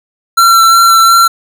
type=tone with vibrato; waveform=square; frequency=1353 Hz; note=E6; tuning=45 cents sharp; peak=-4 dBFS; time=0.37-1.28 s; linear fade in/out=10 ms; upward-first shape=sine; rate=2.8 Hz; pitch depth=15 cents each way; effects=none